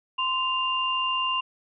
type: tone pair together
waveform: sine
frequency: 1038.1 / 2794 Hz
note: C6 / F7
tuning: -14 / 0 cents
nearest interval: octave + perfect fourth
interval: 1714 cents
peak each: -26 dBFS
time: 0.18-1.41 s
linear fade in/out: 10 ms
effects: none